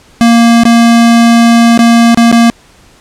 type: tone with dropouts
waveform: square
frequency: 232.9 Hz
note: A#3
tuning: 1 cent flat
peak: -3 dBFS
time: 0.21-2.5 s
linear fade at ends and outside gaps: 0 ms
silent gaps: 0.635-0.653 / 1.776-1.791 / 2.146-2.174 / 2.315-2.326 s
effects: pink hiss -42 dBFS RMS until 3 s + low-pass 9000 Hz 12 dB/octave